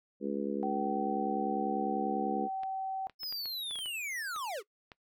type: harmonic tone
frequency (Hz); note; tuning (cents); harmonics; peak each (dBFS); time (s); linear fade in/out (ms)
70.1; C#2; +20; 3 / 4 / 5 / 6 / 7; -36 / -37 / -38 / -39 / -39; 0.2-2.49; 50
type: tone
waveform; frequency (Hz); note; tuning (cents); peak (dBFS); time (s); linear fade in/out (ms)
sine; 767; G5; -38; -33; 0.63-3.07; 0
type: clicks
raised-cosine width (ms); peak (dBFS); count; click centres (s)
0.3; -32; 11; 2.634 / 3.097 / 3.233 / 3.325 / 3.457 / 3.71 / 3.757 / 3.789 / 3.859 / 4.362 / 4.918
type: linear sweep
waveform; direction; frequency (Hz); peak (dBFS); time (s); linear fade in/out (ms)
square; down; 5274 to 349.2; -36; 3.19-4.63; 50
effects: noise-tail reverb RT60 0.1 s tail -20 dB re dry